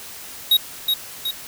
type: tone with echo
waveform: square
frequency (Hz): 3793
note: A#7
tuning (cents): +29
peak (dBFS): -12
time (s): 0.51-0.57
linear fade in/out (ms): 5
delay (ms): 370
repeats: 2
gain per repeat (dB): -5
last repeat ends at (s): 1.31
effects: white hiss -37 dBFS RMS until 1.47 s